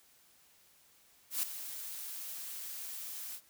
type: noise with ADSR envelope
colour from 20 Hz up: blue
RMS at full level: -31 dBFS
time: 1.3-3.41 s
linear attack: 130 ms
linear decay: 4 ms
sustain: -12 dB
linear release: 67 ms
effects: white hiss -65 dBFS RMS until 3.49 s